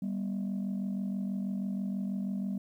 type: tone pair together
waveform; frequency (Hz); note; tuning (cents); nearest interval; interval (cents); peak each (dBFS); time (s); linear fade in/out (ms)
sine; 195.5 / 241.7; G3 / B3; -4 / -37; major third; 367; -30 / -35; 0.02-2.58; 5
effects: tanh soft clip ceiling -28 dBFS + 11-bit